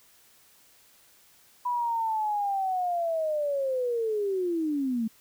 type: linear sweep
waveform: sine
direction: down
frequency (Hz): 987.8 to 216.4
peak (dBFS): -25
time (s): 1.65-5.08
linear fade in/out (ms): 10
effects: white hiss -59 dBFS RMS until 5.2 s